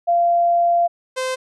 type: tone pair in turn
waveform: sine / sawtooth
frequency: 690 / 516.9 Hz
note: F5 / C5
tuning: -21 / -21 cents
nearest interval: perfect fourth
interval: 500 cents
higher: first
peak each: -13 / -17 dBFS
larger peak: first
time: 0.07-0.88 / 1.16-1.36 s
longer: first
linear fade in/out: 20 ms
effects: resampled to 24000 Hz